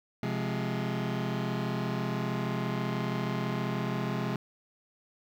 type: chord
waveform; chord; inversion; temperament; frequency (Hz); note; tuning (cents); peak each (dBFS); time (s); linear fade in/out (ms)
sawtooth; F minor; second; just; 130.96 / 174.61 / 209.5; C3 / F3 / Ab3; +2 / 0 / +15; -29 / -31 / -30; 0.23-4.36; 2
effects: low-pass 4000 Hz 12 dB/octave + 10-bit